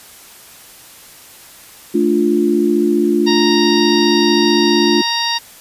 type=chord; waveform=sine; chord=D minor; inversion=second; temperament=equal; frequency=220 / 293.7 / 349.2 Hz; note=A3 / D4 / F4; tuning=0 / 0 / 0 cents; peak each=-17 / -16 / -14 dBFS; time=1.94-5.02 s; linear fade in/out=10 ms
type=harmonic tone; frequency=932.3 Hz; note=A#5; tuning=in tune; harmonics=1 / 2 / 3 / 4 / 5 / 6; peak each=-21 / -24 / -25 / -21 / -21 / -25 dBFS; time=3.26-5.39 s; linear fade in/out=20 ms
effects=white hiss -40 dBFS RMS until 5.6 s + resampled to 32000 Hz